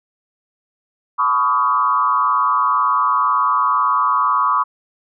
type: tone with frequency modulation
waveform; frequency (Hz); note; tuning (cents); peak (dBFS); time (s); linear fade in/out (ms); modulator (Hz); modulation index
sine; 1126; C#6; +27; -13; 1.18-4.64; 20; 122; 1.2
effects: none